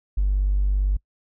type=tone; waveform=triangle; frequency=48.86 Hz; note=G1; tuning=5 cents flat; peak=-14 dBFS; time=0.17-0.97 s; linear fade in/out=10 ms; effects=noise-tail reverb RT60 0.1 s tail -26 dB re dry + tanh soft clip ceiling -15 dBFS